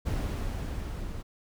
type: noise with level ramp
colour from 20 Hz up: brown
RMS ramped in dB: -29 to -38 dBFS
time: 0.05-1.23 s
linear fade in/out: 20 ms
effects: none